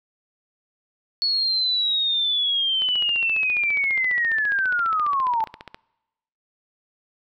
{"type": "linear sweep", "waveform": "sine", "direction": "down", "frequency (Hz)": [4400, 869], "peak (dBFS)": -19, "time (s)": [1.22, 5.44], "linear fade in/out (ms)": 0}
{"type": "click train", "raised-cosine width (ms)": 0.3, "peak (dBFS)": -20, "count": 44, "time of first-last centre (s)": [2.82, 5.745], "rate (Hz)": 14.7}
{"effects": ["noise-tail reverb RT60 1.0 s tail -25 dB re dry"]}